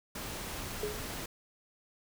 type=noise; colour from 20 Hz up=pink; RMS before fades=-40 dBFS; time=0.15-1.26 s; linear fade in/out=5 ms
type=tone with exponential decay; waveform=sine; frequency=420 Hz; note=G#4; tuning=19 cents sharp; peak=-29 dBFS; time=0.83-1.11 s; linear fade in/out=2 ms; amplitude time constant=59 ms
effects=none